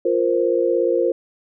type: chord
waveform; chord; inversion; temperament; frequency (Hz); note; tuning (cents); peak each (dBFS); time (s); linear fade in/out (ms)
sine; F suspended fourth; none; equal; 349.2 / 466.2 / 523.3; F4 / Bb4 / C5; 0 / 0 / 0; -20; 0.05-1.12; 5
effects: none